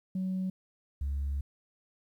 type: tone pair in turn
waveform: sine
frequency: 187.1 / 70.08 Hz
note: F#3 / C#2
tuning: +20 / +19 cents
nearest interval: octave + perfect fourth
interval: 1701 cents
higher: first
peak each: -28 dBFS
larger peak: neither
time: 0.15-0.5 / 1.01-1.41 s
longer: second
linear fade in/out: 5 ms
effects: tanh soft clip ceiling -27 dBFS + 11-bit